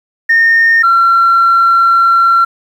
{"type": "tone pair in turn", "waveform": "sine", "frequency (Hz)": [1830, 1362.2], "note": ["A#6", "F6"], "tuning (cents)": [-32, -44], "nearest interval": "perfect fourth", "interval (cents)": 512, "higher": "first", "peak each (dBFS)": -4, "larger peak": "neither", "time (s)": [[0.29, 0.83], [0.83, 2.45]], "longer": "second", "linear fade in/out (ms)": 10, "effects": ["tanh soft clip ceiling -2 dBFS", "7-bit"]}